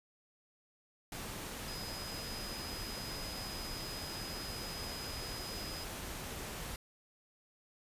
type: tone in noise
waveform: sine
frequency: 5000 Hz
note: D#8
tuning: 8 cents sharp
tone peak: -45 dBFS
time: 1.68-5.84 s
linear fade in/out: 2 ms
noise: pink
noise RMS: -43 dBFS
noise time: 1.12-6.76 s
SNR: -5 dB
effects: resampled to 32000 Hz